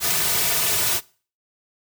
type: noise with comb filter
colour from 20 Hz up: white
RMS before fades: -21 dBFS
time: 0-1.01 s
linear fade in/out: 50 ms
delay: 3.7 ms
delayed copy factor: -0.8
effects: noise-tail reverb RT60 0.4 s tail -22 dB re dry